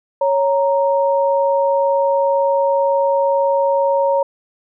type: tone pair together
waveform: sine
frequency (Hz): 554.3 / 932.3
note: C#5 / A#5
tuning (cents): 0 / 0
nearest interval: major sixth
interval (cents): 900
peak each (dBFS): -14 / -18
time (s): 0.21-4.23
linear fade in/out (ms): 5
effects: none